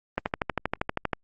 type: click train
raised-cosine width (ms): 0.5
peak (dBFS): -10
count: 13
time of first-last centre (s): 0.18-1.132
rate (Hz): 12.6
effects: Opus 24 kbps